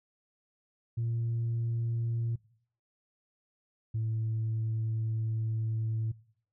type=tone pair in turn; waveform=sine; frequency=116 / 111.3 Hz; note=A#2 / A2; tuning=-8 / +20 cents; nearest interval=minor second; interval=72 cents; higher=first; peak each=-27 dBFS; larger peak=neither; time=0.97-2.36 / 3.94-6.12 s; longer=second; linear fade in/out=10 ms; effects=noise-tail reverb RT60 0.6 s tail -22 dB re dry + tanh soft clip ceiling -26 dBFS